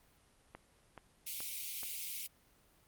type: click train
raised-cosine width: 0.5 ms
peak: -32 dBFS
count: 4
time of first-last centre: 0.55-1.832 s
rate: 2.34 Hz
type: high-pass noise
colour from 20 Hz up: white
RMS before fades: -42 dBFS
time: 1.26-2.27 s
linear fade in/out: 10 ms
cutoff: 2100 Hz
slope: 96 dB/octave
effects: pink hiss -68 dBFS RMS until 2.87 s + Opus 32 kbps

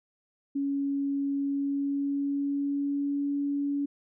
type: tone with pitch glide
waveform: sine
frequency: 279.2 to 283.8 Hz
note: C#4 to C#4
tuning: +13 to +41 cents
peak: -26 dBFS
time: 0.55-3.86 s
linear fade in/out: 10 ms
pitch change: +28 cents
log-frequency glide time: 1.35-3.31 s
effects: none

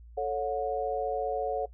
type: chord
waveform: sine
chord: F# minor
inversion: first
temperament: equal with one note detuned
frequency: 440 / 554.4 / 724.8 Hz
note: A4 / C#5 / F#5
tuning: 0 / 0 / -36 cents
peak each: -32 dBFS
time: 0.17-1.66 s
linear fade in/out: 10 ms
effects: noise-tail reverb RT60 0.1 s tail -19 dB re dry + added 58 Hz sine -47 dBFS peak until 1.73 s

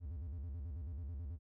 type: tone with vibrato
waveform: triangle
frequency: 76.6 Hz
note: D#2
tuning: 27 cents flat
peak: -39 dBFS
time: 0-1.39 s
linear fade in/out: 50 ms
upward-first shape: square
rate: 9.2 Hz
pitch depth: 210 cents each way
effects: none

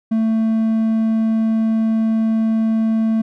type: tone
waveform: triangle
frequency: 222.5 Hz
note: A3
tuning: 20 cents sharp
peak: -12 dBFS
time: 0.11-3.22 s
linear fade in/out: 10 ms
effects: none

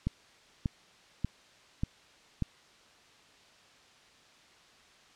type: click train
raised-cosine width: 5 ms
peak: -17 dBFS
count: 5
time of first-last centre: 0.07-2.423 s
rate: 1.7 Hz
effects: white hiss -59 dBFS RMS until 5.15 s + low-pass 5000 Hz 12 dB/octave

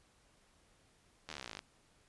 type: slowing click train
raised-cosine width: 0.2 ms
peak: -26 dBFS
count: 20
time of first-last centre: 1.29-1.591 s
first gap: 12 ms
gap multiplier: 1.03
effects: pink hiss -69 dBFS RMS until 2.08 s + resampled to 24000 Hz

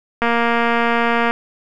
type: click train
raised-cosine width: 0.5 ms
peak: -3 dBFS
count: 256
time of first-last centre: 0.22-1.31 s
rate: 234 Hz
effects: none

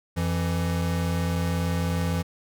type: tone pair together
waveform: square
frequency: 88.18 / 168 Hz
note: F2 / E3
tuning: +17 / +33 cents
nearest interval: major seventh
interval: 1116 cents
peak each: -27 dBFS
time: 0.16-2.23 s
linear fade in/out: 20 ms
effects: none

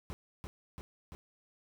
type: noise with echo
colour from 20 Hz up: brown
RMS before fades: -41 dBFS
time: 0.1-0.13 s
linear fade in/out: 0 ms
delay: 340 ms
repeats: 3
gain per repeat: -2 dB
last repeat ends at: 1.15 s
effects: none

